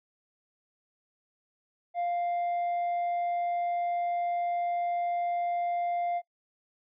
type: tone with tanh clipping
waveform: sine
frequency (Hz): 698.5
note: F5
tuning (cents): 0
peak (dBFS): -28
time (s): 1.94-6.22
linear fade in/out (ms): 50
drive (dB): 3
effects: noise-tail reverb RT60 0.1 s tail -22 dB re dry